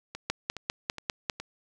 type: two click trains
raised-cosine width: 0.2 ms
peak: -20 / -10 dBFS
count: 4 / 6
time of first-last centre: 0.15-1.4 / 0.3-1.298 s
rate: 2.4 / 5.01 Hz
effects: none